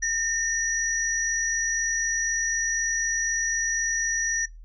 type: tone pair together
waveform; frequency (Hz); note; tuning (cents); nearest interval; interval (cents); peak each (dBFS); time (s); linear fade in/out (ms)
sine; 1821 / 5828; A#6 / F#8; -41 / -27; octave + minor sixth; 2014; -26 / -25; 0.02-4.46; 10
effects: noise-tail reverb RT60 0.2 s tail -23 dB re dry + added 40 Hz sine -41 dBFS peak until 4.64 s